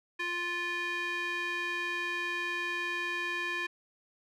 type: tone with band-pass filter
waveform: square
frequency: 349.5 Hz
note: F4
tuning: 1 cent sharp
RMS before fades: -34 dBFS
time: 0.19-3.67 s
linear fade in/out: 10 ms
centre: 2100 Hz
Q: 3.3
effects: none